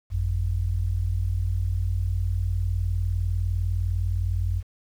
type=tone pair together; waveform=sine; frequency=51.38 / 91.2 Hz; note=G#1 / F#2; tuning=-18 / -24 cents; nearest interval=minor seventh; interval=994 cents; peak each=-26 / -24 dBFS; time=0.1-4.63 s; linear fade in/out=50 ms; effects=9-bit